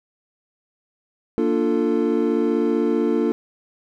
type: chord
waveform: triangle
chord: Bb major seventh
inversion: none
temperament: equal with one note detuned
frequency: 233.1 / 293.7 / 349.2 / 444.9 Hz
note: Bb3 / D4 / F4 / A4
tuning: 0 / 0 / 0 / +19 cents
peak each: -21 dBFS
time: 1.38-3.32 s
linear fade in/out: 0 ms
effects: none